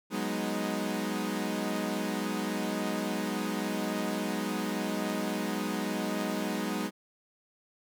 sawtooth chord, G# minor seventh, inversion third, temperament equal with one note detuned, 184.14 / 207.7 / 246.9 / 311.1 Hz, F#3 / G#3 / B3 / D#4, -8 / 0 / 0 / 0 cents, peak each -33 / -30 / -33 / -32 dBFS, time 0.1-6.91 s, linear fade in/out 50 ms, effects none

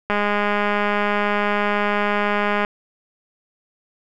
click train, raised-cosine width 0.5 ms, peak -6 dBFS, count 526, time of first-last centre 0.1-2.649 s, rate 206 Hz, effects none

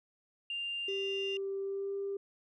sine tone, 2794 Hz, F7, in tune, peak -34 dBFS, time 0.5-1.37 s, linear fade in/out 2 ms
sine tone with pitch glide, 391.6 to 396.6 Hz, G4 to G4, -2 to +20 cents, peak -33 dBFS, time 0.88-2.17 s, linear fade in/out 5 ms, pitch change +22 cents, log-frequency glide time 1.61-1.95 s
effects tanh soft clip ceiling -28 dBFS

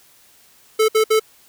square tone bursts, 436.8 Hz, A4, 13 cents flat, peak -13 dBFS, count 3, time 0.79-1.197 s, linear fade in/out 10 ms, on 95 ms, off 61 ms, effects white hiss -52 dBFS RMS until 1.48 s

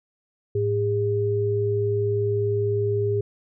sine tone pair together, 107.5 / 405.9 Hz, A2 / G#4, -40 / -40 cents, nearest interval octave + major seventh, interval 2300 cents, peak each -24 / -22 dBFS, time 0.55-3.21 s, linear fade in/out 5 ms, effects none

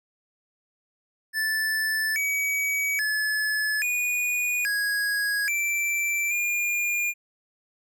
square tone with pitch steps, 1755 / 2270 / 1718 / 2458 / 1656 / 2341 / 2416 Hz, A6 / C#7 / A6 / D#7 / G#6 / D7 / D7, -5 / +41 / -42 / -22 / -5 / -6 / +48 cents, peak -24 dBFS, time 1.33-7.14 s, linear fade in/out 50 ms, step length 830 ms, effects none

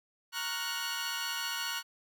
15% pulse chord, Gb major seventh, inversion first, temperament equal with one note detuned, 932.3 / 1108.7 / 1405 / 1480 Hz, Bb5 / Db6 / F6 / Gb6, 0 / 0 / +10 / 0 cents, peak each -34 / -35 / -33 / -30 dBFS, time 0.32-1.83 s, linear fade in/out 50 ms, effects none

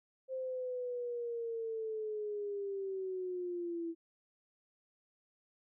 sine linear sweep, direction down, 525 to 329.6 Hz, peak -36 dBFS, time 0.28-3.95 s, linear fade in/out 50 ms, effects none

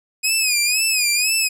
15% pulse tone with vibrato, 2503 Hz, D#7, 10 cents sharp, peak -9 dBFS, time 0.23-1.49 s, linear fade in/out 20 ms, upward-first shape sine, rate 2 Hz, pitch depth 100 cents each way, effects none

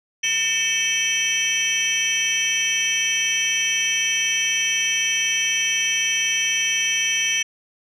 sine tone cluster, 1807 / 2261 / 2615 / 3124 / 5900 Hz, A6 / C#7 / E7 / G7 / F#8, +46 / +34 / -15 / -7 / -6 cents, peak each -28 / -25 / -24 / -23 / -22 dBFS, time 0.23-7.43 s, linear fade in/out 10 ms, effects tanh soft clip ceiling -13 dBFS

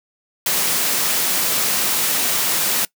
white high-pass noise, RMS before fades -19 dBFS, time 0.46-2.85 s, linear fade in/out 2 ms, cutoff 130 Hz, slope 24 dB/octave, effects noise-tail reverb RT60 0.1 s tail -22 dB re dry

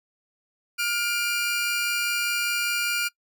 sawtooth tone pair together, 1415 / 2380 Hz, F6 / D7, +22 / +22 cents, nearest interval major sixth, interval 900 cents, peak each -23 dBFS, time 0.78-3.09 s, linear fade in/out 20 ms, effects noise-tail reverb RT60 0.1 s tail -23 dB re dry

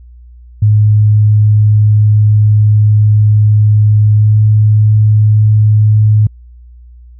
sine tone with pitch glide, 105.9 to 106.88 Hz, G#2 to A2, +34 to -50 cents, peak -4 dBFS, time 0.62-6.27 s, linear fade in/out 5 ms, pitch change +16 cents, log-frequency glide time 4.14-4.39 s, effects added 60 Hz sine -33 dBFS peak until 7.19 s

